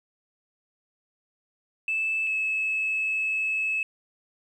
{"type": "tone pair in turn", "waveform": "sine", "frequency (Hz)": [2628, 2596], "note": ["E7", "E7"], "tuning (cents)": [-6, -27], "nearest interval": "unison", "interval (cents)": 21, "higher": "first", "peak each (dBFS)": -23, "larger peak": "neither", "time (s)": [[1.88, 2.27], [2.27, 3.83]], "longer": "second", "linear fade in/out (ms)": 2, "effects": ["tanh soft clip ceiling -19 dBFS", "10-bit"]}